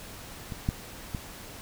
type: clicks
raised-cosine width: 5 ms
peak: -23 / -13 / -19 dBFS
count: 3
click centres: 0.522 / 0.689 / 1.148 s
effects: pink hiss -44 dBFS RMS until 1.61 s